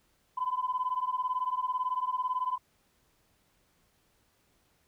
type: beating tone pair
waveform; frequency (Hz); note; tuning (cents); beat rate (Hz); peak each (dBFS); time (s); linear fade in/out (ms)
sine; 1002 / 1020; B5 / C6; +25 / -44; 18; -31 / -31; 0.37-2.58; 10
effects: tanh soft clip ceiling -21 dBFS + pink hiss -70 dBFS RMS until 4.87 s